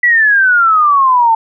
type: exponential sweep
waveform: sine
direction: down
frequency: 1975.5 to 886 Hz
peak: -6 dBFS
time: 0.03-1.35 s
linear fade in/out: 5 ms
effects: none